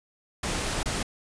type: noise with dropouts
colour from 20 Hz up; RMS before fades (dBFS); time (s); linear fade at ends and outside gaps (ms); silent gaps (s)
pink; -29; 0.43-1.03; 5; 0.831-0.857
effects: resampled to 22050 Hz